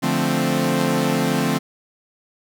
sawtooth chord, D minor seventh, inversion none, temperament equal, 146.83 / 174.61 / 220 / 261.6 Hz, D3 / F3 / A3 / C4, 0 / 0 / 0 / 0 cents, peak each -21 / -20 / -20 / -18 dBFS, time 0.02-1.59 s, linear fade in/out 20 ms, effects none

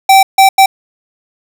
square tone bursts at uneven times, 775 Hz, G5, 20 cents flat, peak -3 dBFS, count 3, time 0.09-0.23 / 0.38-0.49 / 0.58-0.66 s, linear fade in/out 5 ms, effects none

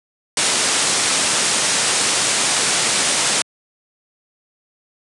white low-pass noise, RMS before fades -18 dBFS, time 0.37-3.42 s, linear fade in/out 2 ms, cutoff 9800 Hz, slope 96 dB/octave, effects high-pass 150 Hz 12 dB/octave

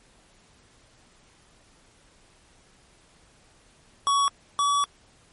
square tone pair in turn, 1123 / 1140.7 Hz, C#6 / C#6, +22 / +49 cents, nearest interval unison, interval 27 cents, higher second, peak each -20 / -21 dBFS, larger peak first, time 4.07-4.28 / 4.59-4.84 s, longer second, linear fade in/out 0 ms, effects pink hiss -58 dBFS RMS until 5.32 s + MP3 48 kbps

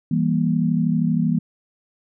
sine chord, E diminished, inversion none, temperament just, 164.81 / 197.78 / 237.3 Hz, E3 / G3 / Bb3, 0 / +16 / +31 cents, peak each -20 / -23 / -21 dBFS, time 0.11-1.39 s, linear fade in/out 5 ms, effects none

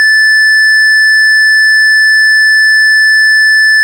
sine tone with hard clipping, 1749 Hz, A6, 11 cents flat, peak -5 dBFS, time 0-3.83 s, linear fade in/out 0 ms, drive 7 dB, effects none

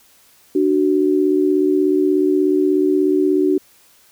sine tone pair together, 297.2 / 373.8 Hz, D4 / F#4, +21 / +18 cents, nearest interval major third, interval 397 cents, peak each -16 / -15 dBFS, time 0.55-3.58 s, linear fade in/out 5 ms, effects white hiss -52 dBFS RMS until 4.11 s

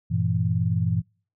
sine chord, E diminished, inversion first, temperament equal with one note detuned, 97.27 / 116.54 / 164.81 Hz, G2 / Bb2 / E3, -13 / 0 / 0 cents, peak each -25 dBFS, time 0.1-1.02 s, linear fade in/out 20 ms, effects noise-tail reverb RT60 0.4 s tail -26 dB re dry

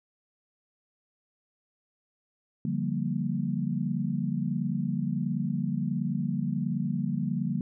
sine chord, G minor seventh, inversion second, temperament equal with one note detuned, 145.23 / 174.61 / 196 / 233.1 Hz, D3 / F3 / G3 / Bb3, -19 / 0 / 0 / 0 cents, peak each -32 dBFS, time 2.65-7.61 s, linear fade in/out 2 ms, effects none

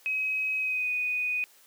sine tone with pitch glide, 2541 to 2484 Hz, D#7 to D#7, +36 to -3 cents, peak -26 dBFS, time 0.06-1.44 s, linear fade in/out 0 ms, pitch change -39 cents, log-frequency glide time 0.58-0.91 s, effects white hiss -58 dBFS RMS until 1.66 s + high-pass 300 Hz 12 dB/octave

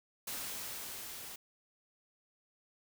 white noise with level ramp, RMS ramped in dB -40 to -47 dBFS, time 0.27-1.36 s, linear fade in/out 5 ms, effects none

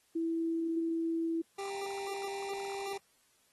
sine / 25% pulse tone pair in turn, 329.6 / 395 Hz, E4 / G4, 0 / +13 cents, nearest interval minor third, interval 313 cents, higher second, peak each -30 / -33 dBFS, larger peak first, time 0.15-1.42 / 1.58-2.98 s, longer second, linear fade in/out 10 ms, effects white hiss -70 dBFS RMS until 3.52 s + AAC 32 kbps

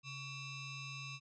sawtooth ring-modulated tone, 1264 Hz, D#6, 27 cents sharp, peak -37 dBFS, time 0.03-1.2 s, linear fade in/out 50 ms, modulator 1400 Hz, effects resampled to 16000 Hz

